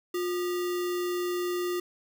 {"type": "tone with sample-and-hold", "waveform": "sine", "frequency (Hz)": 355.5, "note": "F4", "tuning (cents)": 31, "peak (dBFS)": -27, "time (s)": [0.14, 1.8], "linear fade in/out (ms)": 5, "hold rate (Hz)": 1575, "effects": []}